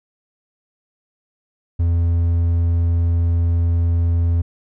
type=tone; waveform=triangle; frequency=84.8 Hz; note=E2; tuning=50 cents sharp; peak=-12 dBFS; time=1.79-4.42 s; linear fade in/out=10 ms; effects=none